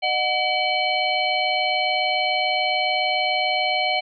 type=tone cluster; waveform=sine; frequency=612 / 739 / 2290 / 3032 / 4207 Hz; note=D#5 / F#5 / D7 / F#7 / C8; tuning=-29 / -2 / -44 / +42 / +9 cents; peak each=-28 / -23 / -24 / -27 / -29 dBFS; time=0.02-4.01 s; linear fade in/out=20 ms; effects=none